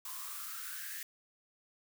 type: noise with high-pass filter sweep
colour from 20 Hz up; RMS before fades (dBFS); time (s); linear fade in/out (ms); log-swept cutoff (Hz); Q
blue; -43; 0.05-1.03; 2; 1000 to 1800; 8.5
effects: none